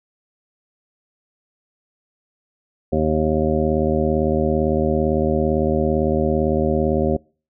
harmonic tone, 77.78 Hz, D#2, in tune, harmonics 1 / 2 / 3 / 4 / 5 / 7 / 8 / 9, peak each -24 / -25 / -22 / -28 / -22 / -22 / -31 / -29 dBFS, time 2.92-7.17 s, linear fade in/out 10 ms, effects noise-tail reverb RT60 0.4 s tail -26 dB re dry

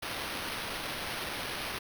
blue noise with sample-and-hold, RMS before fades -37 dBFS, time 0.02-1.79 s, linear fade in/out 10 ms, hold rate 7350 Hz, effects none

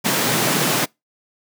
pink high-pass noise, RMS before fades -19 dBFS, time 0.04-0.86 s, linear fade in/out 20 ms, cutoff 120 Hz, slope 96 dB/octave, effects noise-tail reverb RT60 0.2 s tail -26 dB re dry

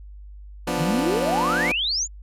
15% pulse chord, B diminished, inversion second, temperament equal, 174.61 / 246.9 / 293.7 Hz, F3 / B3 / D4, 0 / 0 / 0 cents, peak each -21 dBFS, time 0.67-1.72 s, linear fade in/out 5 ms
sine exponential sweep, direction up, 134.2 to 7290 Hz, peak -21 dBFS, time 0.77-2.08 s, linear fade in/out 50 ms
effects added 50 Hz sine -38 dBFS peak until 2.22 s + resampled to 32000 Hz

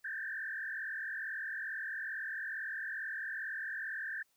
sine tone with frequency modulation, 1675 Hz, G#6, 14 cents sharp, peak -37 dBFS, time 0.04-4.23 s, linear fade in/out 10 ms, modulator 42.3 Hz, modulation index 3.2, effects white hiss -75 dBFS RMS until 4.36 s

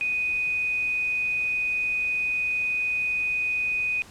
sine tone, 2489 Hz, D#7, in tune, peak -23 dBFS, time 0.01-4.02 s, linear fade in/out 0 ms, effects pink hiss -48 dBFS RMS until 4.1 s + low-pass 10000 Hz 12 dB/octave

